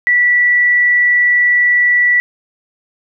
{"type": "tone", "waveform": "sine", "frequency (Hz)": 1956, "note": "B6", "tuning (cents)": -17, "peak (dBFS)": -8, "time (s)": [0.07, 2.2], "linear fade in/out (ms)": 0, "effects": []}